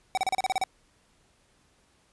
square tone bursts, 761 Hz, F#5, 48 cents sharp, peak -24 dBFS, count 9, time 0.15-0.638 s, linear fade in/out 0 ms, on 24 ms, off 34 ms, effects pink hiss -65 dBFS RMS until 2.12 s + resampled to 24000 Hz

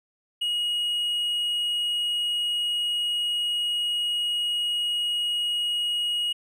triangle tone, 2890 Hz, F#7, 41 cents flat, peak -22 dBFS, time 0.41-6.33 s, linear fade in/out 10 ms, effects none

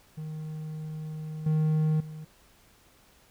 triangle tone with level steps, 155.56 Hz, D#3, in tune, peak -32 / -20 / -36 dBFS, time 0.17-2.25 s, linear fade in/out 10 ms, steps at 1.46 / 2 s, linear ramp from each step 5 ms, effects pink hiss -60 dBFS RMS until 3.3 s

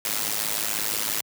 white noise with amplitude modulation, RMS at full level -23 dBFS, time 0.05-1.21 s, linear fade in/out 2 ms, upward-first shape sine, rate 106 Hz, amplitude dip 90%, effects high-pass 100 Hz 12 dB/octave

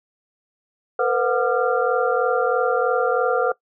sine tone cluster, 461.9 / 505 / 728 / 1198 / 1382 Hz, A#4 / B4 / F#5 / D6 / F6, -16 / +39 / -28 / +34 / -19 cents, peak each -22 / -21 / -24 / -28 / -24 dBFS, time 0.99-3.52 s, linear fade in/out 5 ms, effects noise-tail reverb RT60 0.1 s tail -20 dB re dry

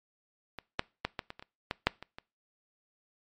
clicks, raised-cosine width 0.3 ms, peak -23 / -11 / -13 / -17 / -24 / -29 / -30 / -15 / -6 / -26 / -27 dBFS, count 11, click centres 0.587 / 0.794 / 1.05 / 1.192 / 1.304 / 1.395 / 1.425 / 1.711 / 1.87 / 2.026 / 2.185 s, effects noise-tail reverb RT60 0.3 s tail -23 dB re dry + MP3 64 kbps

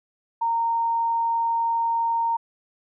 sine tone, 923 Hz, A#5, 17 cents flat, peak -20 dBFS, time 0.41-2.37 s, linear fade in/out 10 ms, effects none

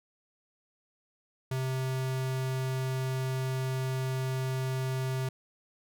square tone, 130.81 Hz, C3, in tune, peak -30 dBFS, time 1.51-5.29 s, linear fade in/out 5 ms, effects none

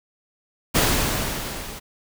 pink noise with level ramp, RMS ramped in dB -17 to -36 dBFS, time 0.74-1.8 s, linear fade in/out 20 ms, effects none

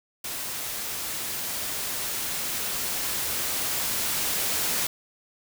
white noise with level ramp, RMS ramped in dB -33 to -26 dBFS, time 0.24-4.87 s, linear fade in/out 5 ms, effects none

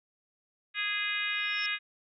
harmonic tone, 414.1 Hz, G#4, 5 cents flat, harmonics 3 / 4 / 5 / 6 / 7 / 8 / 9, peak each -43 / -35 / -35 / -34 / -38 / -45 / -39 dBFS, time 0.74-1.79 s, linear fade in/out 50 ms
sine tone with exponential growth, 5310 Hz, E8, 12 cents sharp, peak -34 dBFS, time 1.29-1.66 s, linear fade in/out 1 ms, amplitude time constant 80 ms
effects none

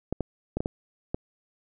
clicks, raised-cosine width 2 ms, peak -14 dBFS, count 6, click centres 0.126 / 0.207 / 0.57 / 0.605 / 0.659 / 1.145 s, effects none

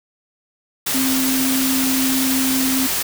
sine tone in noise, 263.2 Hz, C4, 10 cents sharp, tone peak -18 dBFS, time 0.94-2.87 s, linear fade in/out 10 ms, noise white, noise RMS -21 dBFS, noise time 0.86-3.03 s, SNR 0 dB, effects none

